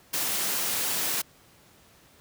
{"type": "high-pass noise", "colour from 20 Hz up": "white", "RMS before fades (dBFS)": -28, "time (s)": [0.13, 1.22], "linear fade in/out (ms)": 10, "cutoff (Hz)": 130, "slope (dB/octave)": 12, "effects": ["pink hiss -57 dBFS RMS until 2.2 s", "high-pass 60 Hz 12 dB/octave"]}